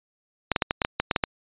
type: clicks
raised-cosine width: 0.3 ms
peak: -5 dBFS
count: 10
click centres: 0.517 / 0.562 / 0.622 / 0.709 / 0.818 / 0.849 / 1 / 1.112 / 1.162 / 1.238 s
effects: resampled to 8000 Hz